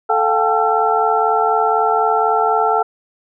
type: tone cluster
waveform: sine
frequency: 438.9 / 710 / 788 / 872 / 1345 Hz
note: A4 / F5 / G5 / A5 / E6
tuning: -4 / +28 / +9 / -16 / +34 cents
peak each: -19 dBFS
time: 0.09-2.83 s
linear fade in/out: 10 ms
effects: none